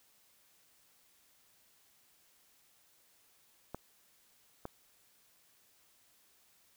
clicks, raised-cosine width 1 ms, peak -26 dBFS, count 2, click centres 3.746 / 4.654 s, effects white hiss -68 dBFS RMS until 6.76 s

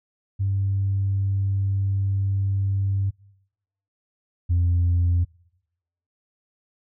sine tone pair in turn, 98 / 87.31 Hz, G2 / F2, 0 / 0 cents, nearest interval major second, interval 200 cents, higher first, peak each -19 / -15 dBFS, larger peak second, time 0.39-3.11 / 4.49-5.25 s, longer first, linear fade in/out 20 ms, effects noise-tail reverb RT60 0.9 s tail -26 dB re dry + tanh soft clip ceiling -15 dBFS

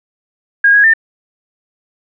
sine tone with pitch steps, 1630 / 1656 / 1797 Hz, G#6 / G#6 / A6, -33 / -5 / +36 cents, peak -5 dBFS, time 0.64-0.937 s, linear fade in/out 5 ms, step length 99 ms, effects none

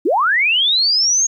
sine linear sweep, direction up, 262.8 to 6645 Hz, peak -12 dBFS, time 0.05-1.27 s, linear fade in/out 10 ms, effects 9-bit

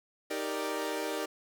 sawtooth chord, Eb major seventh, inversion none, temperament equal, 311.1 / 392 / 466.2 / 587.3 Hz, Eb4 / G4 / Bb4 / D5, 0 / 0 / 0 / 0 cents, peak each -34 dBFS, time 0.3-1.26 s, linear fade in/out 10 ms, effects none

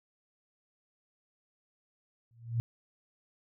sine tone with exponential growth, 116.54 Hz, A#2, in tune, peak -24 dBFS, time 2.31-2.6 s, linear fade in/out 0 ms, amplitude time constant 62 ms, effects none

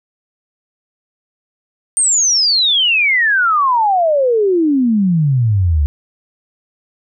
sine exponential sweep, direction down, 8880 to 69.3 Hz, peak -10 dBFS, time 1.97-5.86 s, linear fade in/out 0 ms, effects none

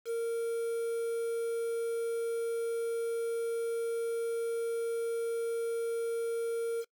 triangle tone with quantisation, 462.3 Hz, A#4, 14 cents flat, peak -28 dBFS, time 0.05-6.85 s, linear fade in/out 50 ms, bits 8, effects noise-tail reverb RT60 0.1 s tail -23 dB re dry

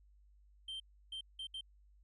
triangle tone bursts at uneven times, 3136 Hz, G7, in tune, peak -40 dBFS, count 4, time 0.68-0.8 / 1.12-1.21 / 1.39-1.47 / 1.54-1.61 s, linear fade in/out 5 ms, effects added 50 Hz sine -62 dBFS peak until 2.03 s + resampled to 24000 Hz

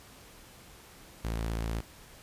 sawtooth tone, 55.9 Hz, A1, 28 cents sharp, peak -27 dBFS, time 1.24-1.81 s, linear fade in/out 10 ms, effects pink hiss -53 dBFS RMS until 2.22 s + resampled to 32000 Hz

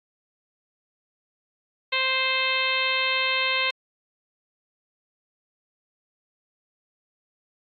harmonic tone, 523.3 Hz, C5, in tune, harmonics 1 / 2 / 3 / 4 / 5 / 6 / 7 / 8, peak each -33 / -30 / -33 / -27 / -27 / -30 / -31 / -33 dBFS, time 1.92-3.71 s, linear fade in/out 10 ms, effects AAC 48 kbps

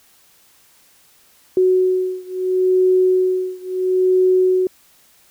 sine beating tone pair, 370 / 370.74 Hz, F#4 / F#4, 0 / +3 cents, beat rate 0.74 Hz, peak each -16 / -17 dBFS, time 1.57-4.67 s, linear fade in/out 2 ms, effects white hiss -53 dBFS RMS until 5.3 s

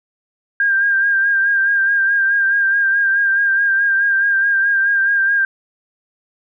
sine tone with vibrato, 1600 Hz, G6, 35 cents sharp, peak -12 dBFS, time 0.6-5.45 s, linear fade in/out 2 ms, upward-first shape sine, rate 4.7 Hz, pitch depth 35 cents each way, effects none

